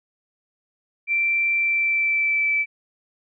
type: tone with pitch glide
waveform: sine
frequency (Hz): 2349 to 2315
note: D7 to D7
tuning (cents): 0 to -25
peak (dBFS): -18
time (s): 1.07-2.66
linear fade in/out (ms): 50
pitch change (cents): -25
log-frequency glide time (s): 1.55-2.53
effects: none